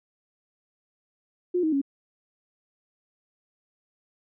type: tone with pitch steps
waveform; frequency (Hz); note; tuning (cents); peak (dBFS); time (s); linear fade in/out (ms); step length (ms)
sine; 357.4 / 314.7 / 277.2; F4 / D#4 / C#4; +40 / +20 / 0; -21; 1.54-1.816; 10; 92
effects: none